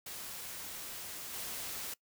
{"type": "noise with level steps", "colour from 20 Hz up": "white", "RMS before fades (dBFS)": [-44, -41], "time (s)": [0.06, 1.94], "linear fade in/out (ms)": 5, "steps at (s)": 1.33, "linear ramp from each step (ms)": 10, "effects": ["noise-tail reverb RT60 0.1 s tail -22 dB re dry"]}